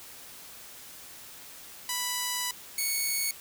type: tone pair in turn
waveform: 5% pulse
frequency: 987.8 / 2218 Hz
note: B5 / C#7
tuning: 0 / 0 cents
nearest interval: octave + major second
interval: 1400 cents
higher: second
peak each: -17 dBFS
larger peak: neither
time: 1.89-2.51 / 2.78-3.31 s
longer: first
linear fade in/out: 2 ms
effects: white hiss -47 dBFS RMS until 3.4 s